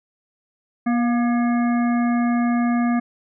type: harmonic tone with a mistuned harmonic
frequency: 240 Hz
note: B3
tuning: 49 cents flat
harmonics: 1 / 3 / 5 / 7 / 9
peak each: -17 / -27 / -31 / -34 / -36 dBFS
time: 0.86-3 s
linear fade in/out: 10 ms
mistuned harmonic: 3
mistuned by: -33 cents
effects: none